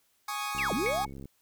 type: chord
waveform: sawtooth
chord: Ab suspended fourth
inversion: none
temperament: equal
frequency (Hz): 830.6 / 1108.7 / 1244.5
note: Ab5 / Db6 / Eb6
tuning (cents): 0 / 0 / 0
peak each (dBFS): -33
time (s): 0.28-1.05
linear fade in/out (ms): 5
type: click train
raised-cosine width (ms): 3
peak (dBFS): -31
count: 49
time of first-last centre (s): 0.55-1.256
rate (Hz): 68
type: linear two-way sweep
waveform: sine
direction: down then up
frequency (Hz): 2900 to 174.61 to 875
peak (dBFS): -28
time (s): 0.58-1.06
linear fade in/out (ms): 10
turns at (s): 0.73
type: tone with exponential decay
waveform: sine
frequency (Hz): 2217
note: C#7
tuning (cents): 0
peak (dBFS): -25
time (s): 0.86-1.13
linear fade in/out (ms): 1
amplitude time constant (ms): 57
effects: white hiss -70 dBFS RMS until 1.41 s